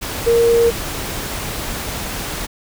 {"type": "tone in noise", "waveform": "sine", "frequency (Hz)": 466.2, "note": "A#4", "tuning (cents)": 0, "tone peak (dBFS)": -10, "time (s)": [0.26, 0.71], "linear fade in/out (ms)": 20, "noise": "pink", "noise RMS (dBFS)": -25, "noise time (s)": [0.01, 2.47], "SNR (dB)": 12, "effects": []}